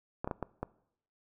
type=clicks; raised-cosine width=1 ms; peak=-20 dBFS; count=5; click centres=0.245 / 0.275 / 0.312 / 0.427 / 0.63 s; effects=noise-tail reverb RT60 0.7 s tail -21 dB re dry